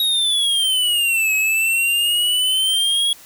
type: exponential two-way sweep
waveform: square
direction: down then up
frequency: 3807 to 2553 to 3335 Hz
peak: -16 dBFS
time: 0-3.13 s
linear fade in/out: 2 ms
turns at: 1.34 s
effects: white hiss -44 dBFS RMS until 3.25 s